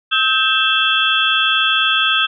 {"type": "tone cluster", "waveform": "sine", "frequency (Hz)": [1288, 1569, 2665, 3178, 3402], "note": ["E6", "G6", "E7", "G7", "G#7"], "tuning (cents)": [-41, 1, 18, 23, 41], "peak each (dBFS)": -19, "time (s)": [0.11, 2.27], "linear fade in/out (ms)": 20, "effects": []}